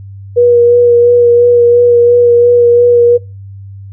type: tone with vibrato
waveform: sine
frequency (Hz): 479.8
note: A#4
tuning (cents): +50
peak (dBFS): -3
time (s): 0.36-3.18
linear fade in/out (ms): 20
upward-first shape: sine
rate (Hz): 2.9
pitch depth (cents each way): 17
effects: noise-tail reverb RT60 0.3 s tail -25 dB re dry + added 98 Hz sine -26 dBFS peak until 3.92 s